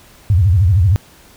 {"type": "tone with vibrato", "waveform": "sine", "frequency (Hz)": 92.5, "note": "F#2", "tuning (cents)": 0, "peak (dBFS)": -8, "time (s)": [0.3, 0.96], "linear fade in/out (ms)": 0, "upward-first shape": "sine", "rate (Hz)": 13, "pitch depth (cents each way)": 250, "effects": ["pink hiss -45 dBFS RMS until 1.36 s"]}